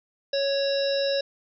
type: harmonic tone with a mistuned harmonic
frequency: 554.4 Hz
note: C#5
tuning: in tune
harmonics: 1 / 3 / 5 / 7 / 9 / 10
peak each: -23 / -36 / -39 / -32 / -38 / -34 dBFS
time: 0.33-1.21 s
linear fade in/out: 5 ms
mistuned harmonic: 10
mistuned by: -64 cents
effects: none